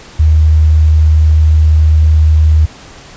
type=tone; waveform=sine; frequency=77.7 Hz; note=D#2; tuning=2 cents flat; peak=-4 dBFS; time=0.19-2.66 s; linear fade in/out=10 ms; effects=pink hiss -35 dBFS RMS until 3.16 s + resampled to 16000 Hz